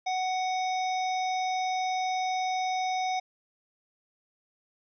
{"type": "harmonic tone", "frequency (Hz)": 744, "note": "F#5", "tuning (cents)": 9, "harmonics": [1, 3, 5, 7, 8], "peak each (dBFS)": [-27, -37, -41, -44, -45], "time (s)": [0.06, 3.2], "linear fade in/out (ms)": 10, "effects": []}